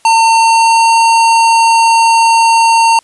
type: tone with pitch glide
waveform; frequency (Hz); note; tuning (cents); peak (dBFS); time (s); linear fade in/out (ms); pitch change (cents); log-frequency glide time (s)
square; 906 to 912.8; A#5 to A#5; -50 to -37; -6; 0.05-2.99; 2; +13; 0.31-0.97
effects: white hiss -49 dBFS RMS until 3.03 s + resampled to 24000 Hz